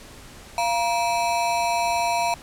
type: ring-modulated tone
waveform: square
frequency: 820 Hz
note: G#5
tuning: 22 cents flat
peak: -18 dBFS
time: 0.58-2.34 s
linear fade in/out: 0 ms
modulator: 129 Hz
effects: pink hiss -44 dBFS RMS until 2.42 s + low-pass 11000 Hz 12 dB/octave